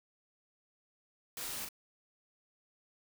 white noise with echo, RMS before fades -42 dBFS, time 1.37-1.65 s, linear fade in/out 2 ms, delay 38 ms, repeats 1, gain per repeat -3 dB, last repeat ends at 1.688 s, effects none

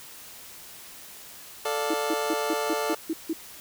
25% pulse chord, D minor, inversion second, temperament just, 440.5 / 587.3 / 704.8 Hz, A4 / D5 / F5, +2 / 0 / +16 cents, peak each -25 / -27 / -30 dBFS, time 1.65-2.95 s, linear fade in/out 5 ms
sine tone bursts, 323.2 Hz, E4, 34 cents flat, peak -24 dBFS, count 8, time 1.9-3.332 s, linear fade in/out 5 ms, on 39 ms, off 160 ms
effects white hiss -45 dBFS RMS until 3.6 s

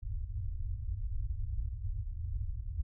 pink low-pass noise, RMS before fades -36 dBFS, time 0.02-2.83 s, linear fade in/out 20 ms, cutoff 110 Hz, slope 96 dB/octave, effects none

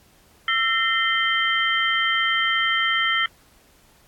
sine tone cluster, 1336 / 1833 / 2070 / 3127 Hz, E6 / A#6 / C7 / G7, +23 / -30 / -19 / -5 cents, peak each -24 dBFS, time 0.48-3.26 s, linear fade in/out 2 ms, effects pink hiss -56 dBFS RMS until 4.07 s + AAC 64 kbps

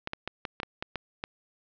clicks, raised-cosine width 0.3 ms, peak -16 dBFS, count 9, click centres 0.074 / 0.134 / 0.276 / 0.452 / 0.601 / 0.632 / 0.825 / 0.957 / 1.239 s, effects low-pass 5000 Hz 12 dB/octave

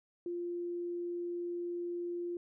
sine tone, 348.3 Hz, F4, 5 cents flat, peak -35 dBFS, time 0.26-2.37 s, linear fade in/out 2 ms, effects none

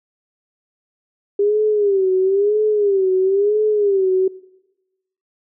sine tone with vibrato, 400 Hz, G4, 35 cents sharp, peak -13 dBFS, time 1.39-4.28 s, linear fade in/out 5 ms, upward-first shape sine, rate 1 Hz, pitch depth 120 cents each way, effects noise-tail reverb RT60 1.0 s tail -21 dB re dry

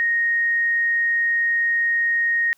sine tone, 1864.7 Hz, A#6, in tune, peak -17 dBFS, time 0-2.53 s, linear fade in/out 0 ms, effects white hiss -62 dBFS RMS until 2.57 s

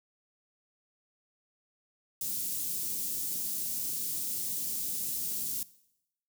white band-stop noise, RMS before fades -34 dBFS, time 2.21-5.63 s, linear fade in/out 2 ms, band 230 to 6900 Hz, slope 12 dB/octave, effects noise-tail reverb RT60 0.8 s tail -19 dB re dry + high-pass 150 Hz 12 dB/octave

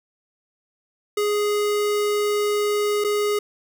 square tone with dropouts, 415.3 Hz, G#4, in tune, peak -20 dBFS, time 1.17-3.39 s, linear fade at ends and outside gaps 5 ms, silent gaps 3.041-3.045 s, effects none

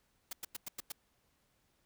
white noise bursts, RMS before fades -41 dBFS, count 6, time 0.31-0.921 s, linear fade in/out 5 ms, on 21 ms, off 97 ms, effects pink hiss -75 dBFS RMS until 1.85 s

